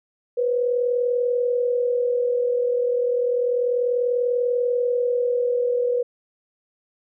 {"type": "tone pair together", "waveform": "sine", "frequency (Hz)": [486.7, 527], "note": ["B4", "C5"], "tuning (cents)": [-25, 12], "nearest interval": "minor second", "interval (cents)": 137, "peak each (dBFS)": [-19, -28], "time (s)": [0.37, 6.03], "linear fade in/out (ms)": 10, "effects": []}